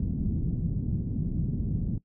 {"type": "low-pass noise", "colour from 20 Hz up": "white", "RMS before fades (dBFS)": -29, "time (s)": [0, 1.98], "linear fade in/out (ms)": 2, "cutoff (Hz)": 210, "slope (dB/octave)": 24, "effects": ["noise-tail reverb RT60 0.1 s tail -18 dB re dry"]}